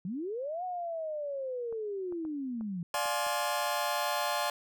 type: linear two-way sweep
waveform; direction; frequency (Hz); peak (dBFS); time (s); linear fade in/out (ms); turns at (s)
sine; up then down; 165 to 740 to 165; -33; 0.05-2.83; 2; 0.64
type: clicks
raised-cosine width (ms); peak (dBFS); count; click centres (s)
1; -36; 7; 1.726 / 2.124 / 2.251 / 2.61 / 2.944 / 3.057 / 3.267
type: chord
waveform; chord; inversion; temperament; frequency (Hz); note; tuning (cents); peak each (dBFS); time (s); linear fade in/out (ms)
sawtooth; D half-diminished seventh; none; just; 587.3 / 704.8 / 845.8 / 1057.2; D5 / F5 / Ab5 / C6; 0 / +16 / +31 / +18; -31; 2.94-4.5; 2
effects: none

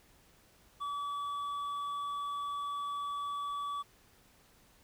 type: tone with hard clipping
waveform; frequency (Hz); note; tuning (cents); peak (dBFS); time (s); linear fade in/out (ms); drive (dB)
triangle; 1146; D6; -43; -36; 0.8-3.83; 20; 8
effects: pink hiss -64 dBFS RMS until 4.83 s

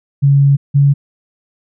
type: tone pair in turn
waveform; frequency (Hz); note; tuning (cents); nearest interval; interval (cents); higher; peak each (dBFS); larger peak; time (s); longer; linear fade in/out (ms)
sine; 140 / 140.97; C#3 / C#3; +18 / +29; unison; 11; second; -6; neither; 0.22-0.57 / 0.74-0.94; first; 20
effects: none

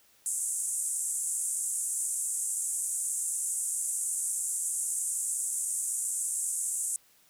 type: band-pass noise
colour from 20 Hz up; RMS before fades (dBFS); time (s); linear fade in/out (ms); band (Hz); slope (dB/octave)
white; -32; 0.26-6.96; 0; 7500 to 9800; 48
effects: white hiss -63 dBFS RMS until 7.29 s

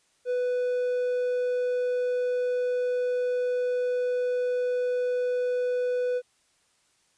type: tone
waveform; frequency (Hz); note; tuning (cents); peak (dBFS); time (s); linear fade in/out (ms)
triangle; 496; B4; +7; -22; 0.25-6.22; 50
effects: white hiss -67 dBFS RMS until 7.17 s + resampled to 22050 Hz

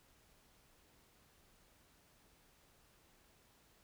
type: silence
effects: pink hiss -69 dBFS RMS until 3.83 s

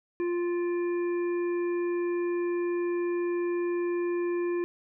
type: harmonic tone with a mistuned harmonic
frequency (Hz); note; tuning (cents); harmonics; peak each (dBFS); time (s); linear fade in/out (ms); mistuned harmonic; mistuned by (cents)
349.2; F4; 0; 1 / 3 / 5 / 7; -26 / -42 / -45 / -47; 0.2-4.64; 0; 7; -32
effects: none

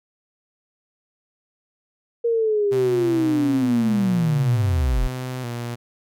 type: linear sweep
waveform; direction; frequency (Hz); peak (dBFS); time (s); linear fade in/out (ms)
sine; down; 472.6 to 34.65; -17; 2.24-5.08; 10
type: tone with vibrato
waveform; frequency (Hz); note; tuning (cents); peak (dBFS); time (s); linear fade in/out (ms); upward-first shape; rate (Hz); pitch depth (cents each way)
sawtooth; 123.47; B2; 0; -23; 2.71-5.76; 20; square; 0.55; 57
effects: none

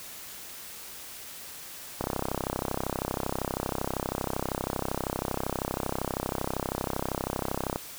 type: click train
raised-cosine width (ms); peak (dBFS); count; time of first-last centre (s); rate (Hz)
1; -14; 189; 2.01-7.759; 32.7
effects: white hiss -43 dBFS RMS until 7.98 s

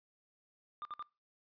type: tone bursts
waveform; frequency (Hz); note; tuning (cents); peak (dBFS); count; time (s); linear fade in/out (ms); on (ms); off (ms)
triangle; 1200; D6; +37; -38; 3; 0.82-1.025; 0; 31; 56
effects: noise-tail reverb RT60 0.3 s tail -23 dB re dry + resampled to 11025 Hz

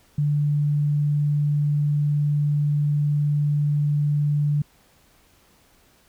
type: tone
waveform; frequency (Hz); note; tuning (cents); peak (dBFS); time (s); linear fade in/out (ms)
sine; 146.83; D3; 0; -18; 0.18-4.62; 5
effects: pink hiss -58 dBFS RMS until 6.08 s

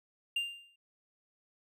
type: tone with exponential decay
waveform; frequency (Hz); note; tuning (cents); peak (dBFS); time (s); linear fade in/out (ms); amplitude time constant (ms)
triangle; 2794; F7; 0; -26; 0.36-0.76; 5; 86
effects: none

